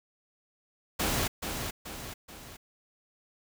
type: noise with echo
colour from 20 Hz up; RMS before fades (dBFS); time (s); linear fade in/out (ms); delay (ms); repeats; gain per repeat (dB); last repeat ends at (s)
pink; -29; 0.99-1.28; 10; 430; 3; -6; 2.57
effects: none